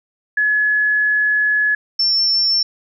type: tone pair in turn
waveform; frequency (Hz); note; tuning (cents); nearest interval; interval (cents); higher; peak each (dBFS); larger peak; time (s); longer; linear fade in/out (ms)
sine; 1700 / 5397; G#6 / E8; +40 / +40; octave + minor sixth; 2000; second; -13; neither; 0.37-1.75 / 1.99-2.63; first; 5
effects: none